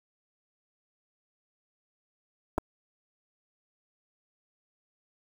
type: clicks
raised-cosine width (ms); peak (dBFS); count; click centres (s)
1; -14; 2; 2.58 / 2.583
effects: 7-bit